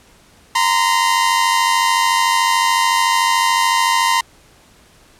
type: tone pair together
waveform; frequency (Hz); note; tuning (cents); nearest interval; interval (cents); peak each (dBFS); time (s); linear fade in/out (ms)
sawtooth; 932.3 / 1026; A#5 / C6; 0 / -34; major second; 166; -12; 0.55-4.21; 5
effects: pink hiss -49 dBFS RMS until 5.19 s + low-pass 11000 Hz 12 dB/octave